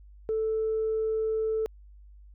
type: tone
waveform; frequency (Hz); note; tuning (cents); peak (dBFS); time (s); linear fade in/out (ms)
sine; 440; A4; 0; -24; 0.29-1.66; 0
effects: tanh soft clip ceiling -21 dBFS + added 50 Hz sine -48 dBFS peak until 2.34 s